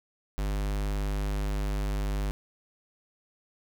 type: tone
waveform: square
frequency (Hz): 50.3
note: G1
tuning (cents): +45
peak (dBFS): -28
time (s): 0.38-2.31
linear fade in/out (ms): 0
effects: none